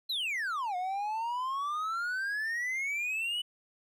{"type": "exponential two-way sweep", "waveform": "triangle", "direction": "down then up", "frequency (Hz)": [4200, 712, 2991], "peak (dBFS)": -29, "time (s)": [0.09, 3.42], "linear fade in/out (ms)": 10, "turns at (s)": 0.76, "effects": []}